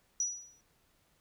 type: tone with exponential decay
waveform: sine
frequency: 5860 Hz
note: F#8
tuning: 18 cents flat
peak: -26 dBFS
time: 0.2-0.61 s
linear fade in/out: 2 ms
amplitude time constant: 87 ms
effects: tanh soft clip ceiling -23 dBFS + pink hiss -71 dBFS RMS until 1.2 s